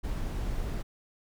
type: noise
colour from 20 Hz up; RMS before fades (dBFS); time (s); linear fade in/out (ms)
brown; -32; 0.03-0.83; 20
effects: none